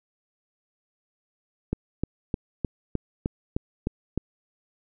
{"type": "click train", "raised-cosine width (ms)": 3, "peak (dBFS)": -12, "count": 9, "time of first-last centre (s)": [1.73, 4.176], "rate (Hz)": 3.27, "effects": []}